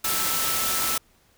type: tone in noise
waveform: sine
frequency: 1318.5 Hz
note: E6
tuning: in tune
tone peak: -32 dBFS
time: 0.04-0.98 s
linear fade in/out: 5 ms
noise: white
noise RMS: -25 dBFS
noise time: 0.04-0.98 s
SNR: -10 dB
effects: pink hiss -61 dBFS RMS until 1.37 s